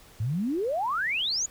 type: exponential sweep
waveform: sine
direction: up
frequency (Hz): 100.5 to 7040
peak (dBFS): -25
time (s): 0.2-1.46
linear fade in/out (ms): 5
effects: pink hiss -53 dBFS RMS until 1.5 s